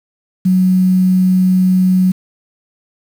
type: tone with quantisation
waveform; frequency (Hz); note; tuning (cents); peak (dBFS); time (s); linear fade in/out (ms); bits
sine; 185; F#3; 0; -8; 0.45-2.12; 10; 6
effects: none